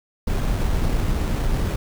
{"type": "noise with sample-and-hold", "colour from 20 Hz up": "brown", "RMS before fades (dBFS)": -21, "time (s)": [0.27, 1.76], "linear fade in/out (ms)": 5, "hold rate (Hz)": 4900, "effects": []}